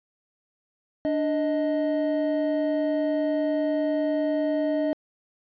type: tone pair together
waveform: triangle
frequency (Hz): 295 / 625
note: D4 / D#5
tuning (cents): +8 / +8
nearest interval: octave + minor second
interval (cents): 1300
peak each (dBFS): -23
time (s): 1.05-4.93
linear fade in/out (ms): 0
effects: resampled to 11025 Hz